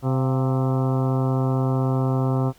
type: harmonic tone with a mistuned harmonic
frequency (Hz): 130.81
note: C3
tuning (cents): 0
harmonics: 1 / 2 / 3 / 4 / 5 / 6 / 7 / 8 / 9 / 10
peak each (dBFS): -20 / -26 / -30 / -32 / -34 / -36 / -37 / -38 / -39 / -40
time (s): 0.02-2.53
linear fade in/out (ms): 50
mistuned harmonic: 5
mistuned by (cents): +70
effects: added 50 Hz sine -55 dBFS peak until 2.58 s + pink hiss -55 dBFS RMS until 2.58 s